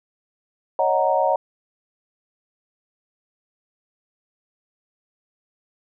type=chord; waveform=sine; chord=D# minor seventh; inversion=third; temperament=equal; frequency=554.4 / 622.3 / 740 / 932.3 Hz; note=C#5 / D#5 / F#5 / A#5; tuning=0 / 0 / 0 / 0 cents; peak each=-22 dBFS; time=0.79-1.36 s; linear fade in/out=2 ms; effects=none

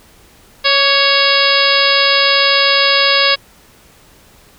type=harmonic tone with a mistuned harmonic; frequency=554.4 Hz; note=C#5; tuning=in tune; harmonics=1 / 2 / 3 / 4 / 5 / 6 / 7 / 8 / 9; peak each=-18 / -18 / -18 / -18 / -18 / -18 / -18 / -18 / -18 dBFS; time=0.64-3.36 s; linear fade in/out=20 ms; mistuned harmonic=2; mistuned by=+30 cents; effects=pink hiss -46 dBFS RMS until 4.58 s

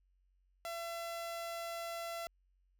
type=tone; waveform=sawtooth; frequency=675 Hz; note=E5; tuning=41 cents sharp; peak=-36 dBFS; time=0.65-2.27 s; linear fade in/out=0 ms; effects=added 46 Hz sine -70 dBFS peak until 2.79 s

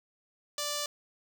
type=tone with notch filter; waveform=5% pulse; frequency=587.3 Hz; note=D5; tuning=in tune; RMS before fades=-34 dBFS; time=0.58-0.86 s; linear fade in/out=2 ms; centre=2100 Hz; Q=1.7; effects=none

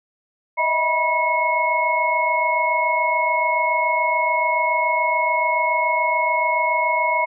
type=tone cluster; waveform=sine; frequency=622 / 649 / 970 / 2179 Hz; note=D#5 / E5 / B5 / C#7; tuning=-1 / -27 / -31 / -30 cents; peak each=-26 / -27 / -19 / -22 dBFS; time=0.57-7.26 s; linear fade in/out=20 ms; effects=none

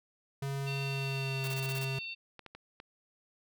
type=tone with pitch glide; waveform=square; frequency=137.9 to 134.21 Hz; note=C#3 to C3; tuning=-9 to +44 cents; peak=-34 dBFS; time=0.42-1.99 s; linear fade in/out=5 ms; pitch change=-47 cents; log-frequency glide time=0.8-1.45 s
type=harmonic tone; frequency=903 Hz; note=A5; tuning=45 cents sharp; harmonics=3 / 4 / 5; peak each=-39 / -49 / -47 dBFS; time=0.66-2.15 s; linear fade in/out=20 ms
type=noise bursts; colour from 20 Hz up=white; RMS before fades=-43 dBFS; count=7; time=1.44-1.847 s; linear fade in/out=0 ms; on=35 ms; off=27 ms
type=clicks; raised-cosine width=0.3 ms; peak=-31 dBFS; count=6; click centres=1.469 / 1.517 / 2.393 / 2.463 / 2.55 / 2.801 s
effects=none

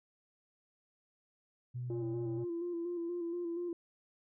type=tone; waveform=sine; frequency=123.47 Hz; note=B2; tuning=in tune; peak=-36 dBFS; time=1.74-2.45 s; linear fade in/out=20 ms
type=tone with vibrato; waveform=sine; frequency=344.1 Hz; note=F4; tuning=26 cents flat; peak=-34 dBFS; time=1.9-3.73 s; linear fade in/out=2 ms; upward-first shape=square; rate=4.2 Hz; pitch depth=32 cents each way
effects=tanh soft clip ceiling -31 dBFS

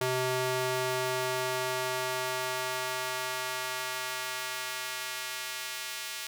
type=tone with high-pass filter sweep; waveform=square; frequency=128.1 Hz; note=C3; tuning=36 cents flat; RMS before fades=-33 dBFS; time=0.01-6.27 s; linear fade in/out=2 ms; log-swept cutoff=310 to 2400 Hz; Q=0.71; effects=none

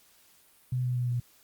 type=tone with pitch steps; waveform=sine; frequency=126.3 / 124.78 / 123.27 / 121.79 Hz; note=B2 / B2 / B2 / B2; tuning=+39 / +18 / -3 / -24 cents; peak=-26 dBFS; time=0.72-1.2 s; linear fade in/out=5 ms; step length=120 ms; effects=white hiss -61 dBFS RMS until 1.43 s + Opus 48 kbps

